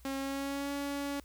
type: tone with pitch glide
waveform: sawtooth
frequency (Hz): 271.3 to 282.5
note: C#4 to C#4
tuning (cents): -37 to +33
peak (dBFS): -30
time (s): 0.05-1.2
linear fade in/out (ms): 2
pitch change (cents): +70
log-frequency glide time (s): 0.18-0.72
effects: added 60 Hz sine -54 dBFS peak until 1.24 s + white hiss -64 dBFS RMS until 1.24 s